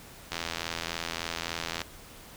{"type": "click train", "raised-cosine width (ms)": 0.2, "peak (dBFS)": -14, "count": 126, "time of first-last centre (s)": [0.32, 1.817], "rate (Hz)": 83.5, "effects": ["pink hiss -49 dBFS RMS until 2.36 s"]}